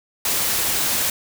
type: noise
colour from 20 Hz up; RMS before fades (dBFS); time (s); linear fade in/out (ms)
white; -21; 0.25-1.1; 2
effects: none